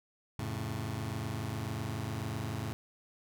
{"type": "chord", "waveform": "sawtooth", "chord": "F augmented", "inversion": "none", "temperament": "just", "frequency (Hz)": [87.31, 109.13, 136.42], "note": ["F2", "A2", "C#3"], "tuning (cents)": [0, -14, -27], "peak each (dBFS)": [-38, -33, -36], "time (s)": [0.39, 2.73], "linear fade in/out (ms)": 0, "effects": []}